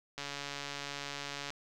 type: click train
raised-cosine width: 0.2 ms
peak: -22 dBFS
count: 189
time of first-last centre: 0.18-1.504 s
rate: 142 Hz
effects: none